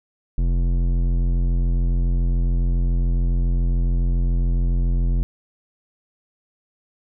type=tone with low-pass filter; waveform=square; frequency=43.58 Hz; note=F1; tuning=3 cents flat; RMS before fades=-19 dBFS; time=0.38-5.23 s; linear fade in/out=0 ms; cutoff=220 Hz; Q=0.73; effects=none